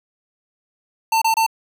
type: tone bursts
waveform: square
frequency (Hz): 896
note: A5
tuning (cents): +31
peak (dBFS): -15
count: 3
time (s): 1.12-1.465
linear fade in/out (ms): 5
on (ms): 97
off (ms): 27
effects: none